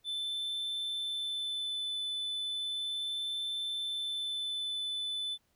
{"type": "tone with vibrato", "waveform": "triangle", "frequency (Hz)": 3520, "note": "A7", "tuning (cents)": 0, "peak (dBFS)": -32, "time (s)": [0.04, 5.38], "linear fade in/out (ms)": 50, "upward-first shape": "sine", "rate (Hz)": 0.35, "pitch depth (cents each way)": 9, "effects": ["pink hiss -74 dBFS RMS until 5.55 s"]}